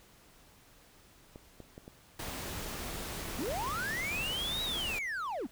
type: clicks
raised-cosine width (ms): 2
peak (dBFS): -33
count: 11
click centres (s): 1.359 / 1.603 / 1.779 / 1.879 / 2.285 / 2.485 / 2.661 / 2.803 / 3.355 / 3.639 / 4.163
type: noise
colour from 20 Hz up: pink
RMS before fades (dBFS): -40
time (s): 2.19-4.99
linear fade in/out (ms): 5
type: linear two-way sweep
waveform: triangle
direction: up then down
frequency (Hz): 194.7 to 3900 to 194.7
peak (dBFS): -32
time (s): 3.38-5.47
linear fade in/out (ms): 10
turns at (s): 4.63
effects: pink hiss -60 dBFS RMS until 5.51 s